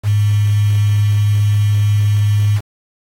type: tone with quantisation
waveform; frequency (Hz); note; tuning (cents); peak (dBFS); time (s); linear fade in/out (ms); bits
sine; 103.83; G#2; 0; -10; 0.03-2.61; 50; 5
effects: AAC 48 kbps